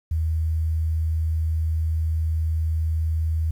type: tone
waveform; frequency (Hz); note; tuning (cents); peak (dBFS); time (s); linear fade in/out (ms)
sine; 79.9; D#2; +47; -20; 0.11-3.51; 5
effects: 9-bit